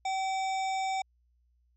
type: harmonic tone with a mistuned harmonic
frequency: 766 Hz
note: G5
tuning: 40 cents flat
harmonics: 1 / 3 / 5 / 7 / 9 / 10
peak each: -29 / -39 / -44 / -48 / -48 / -51 dBFS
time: 0.05-1.02 s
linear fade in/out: 5 ms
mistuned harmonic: 5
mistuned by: -83 cents
effects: added 60 Hz sine -66 dBFS peak until 1.76 s